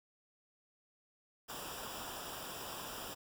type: noise with comb filter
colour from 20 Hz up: pink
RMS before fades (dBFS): -45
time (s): 1.48-3.15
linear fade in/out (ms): 20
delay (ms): 0.47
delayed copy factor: -0.75
effects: none